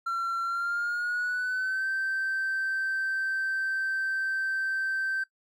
triangle tone with pitch glide, 1362 to 1555.5 Hz, F6 to G6, -44 to -14 cents, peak -24 dBFS, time 0.06-5.24 s, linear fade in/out 10 ms, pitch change +230 cents, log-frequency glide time 0.43-1.88 s, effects noise-tail reverb RT60 0.1 s tail -20 dB re dry + tanh soft clip ceiling -22 dBFS

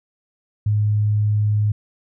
sine tone, 105.2 Hz, G#2, 23 cents sharp, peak -15 dBFS, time 0.66-1.72 s, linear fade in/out 5 ms, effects none

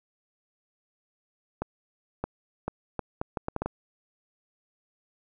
accelerating click train, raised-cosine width 1 ms, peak -15 dBFS, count 10, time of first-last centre 1.62-3.66 s, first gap 620 ms, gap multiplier 0.71, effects none

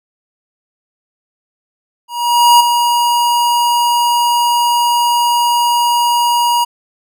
square tone with ADSR envelope, 955 Hz, A#5, 42 cents sharp, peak -4 dBFS, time 2.08-6.65 s, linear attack 520 ms, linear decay 11 ms, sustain -7 dB, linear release 17 ms, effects none

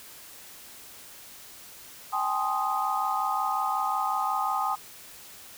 sine chord, Ab major seventh, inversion third, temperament equal with one note detuned, 784 / 849.5 / 1046.5 / 1244.5 Hz, G5 / Ab5 / C6 / Eb6, 0 / +39 / 0 / 0 cents, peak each -30 / -31 / -32 / -29 dBFS, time 2.12-4.76 s, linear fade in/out 20 ms, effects white hiss -47 dBFS RMS until 5.57 s

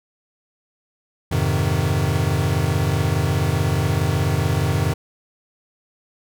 square chord, F minor seventh, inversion none, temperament equal, 87.31 / 103.83 / 130.81 / 155.56 Hz, F2 / Ab2 / C3 / Eb3, 0 / 0 / 0 / 0 cents, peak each -24 dBFS, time 1.31-4.94 s, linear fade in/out 10 ms, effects none

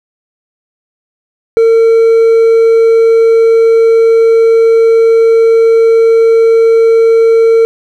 triangle tone with hard clipping, 454.5 Hz, A#4, 44 cents flat, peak -4 dBFS, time 1.57-7.65 s, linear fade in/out 0 ms, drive 5 dB, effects none

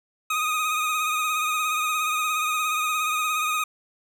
25% pulse tone with vibrato, 1244.5 Hz, D#6, in tune, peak -19 dBFS, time 0.3-3.64 s, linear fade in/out 5 ms, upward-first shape sine, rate 17 Hz, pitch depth 37 cents each way, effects none

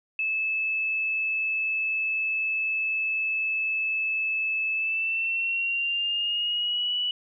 sine tone with pitch glide, 2612 to 2949 Hz, E7 to F#7, -17 to -6 cents, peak -24 dBFS, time 0.19-7.11 s, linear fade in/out 2 ms, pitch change +211 cents, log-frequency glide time 4.73-6.95 s, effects none

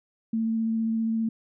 sine tone with vibrato, 224.5 Hz, A3, 35 cents sharp, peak -23 dBFS, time 0.33-1.29 s, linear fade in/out 5 ms, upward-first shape square, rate 15 Hz, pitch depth 9 cents each way, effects none

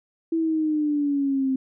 sine exponential sweep, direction down, 330.3 to 261.6 Hz, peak -20 dBFS, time 0.32-1.56 s, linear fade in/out 5 ms, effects none

